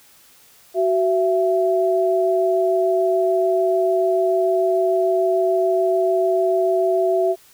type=tone pair together; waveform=sine; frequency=375 / 668.2 Hz; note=F#4 / E5; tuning=+23 / +23 cents; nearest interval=minor seventh; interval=1000 cents; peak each=-18 dBFS; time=0.74-7.36 s; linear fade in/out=50 ms; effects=white hiss -51 dBFS RMS until 7.53 s